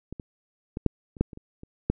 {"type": "clicks", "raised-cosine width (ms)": 3, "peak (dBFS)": [-23, -23, -18, -7, -30, -8, -28, -28, -29, -9], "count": 10, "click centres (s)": [0.126, 0.198, 0.771, 0.863, 1.168, 1.21, 1.332, 1.374, 1.634, 1.9], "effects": []}